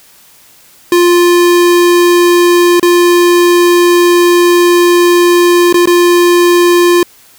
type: tone with dropouts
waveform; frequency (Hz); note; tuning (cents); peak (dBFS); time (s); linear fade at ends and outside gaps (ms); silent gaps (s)
square; 349.8; F4; +3; -5; 0.92-7.03; 2; 2.797-2.828 / 5.727-5.742 / 5.857-5.873
effects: white hiss -42 dBFS RMS until 7.38 s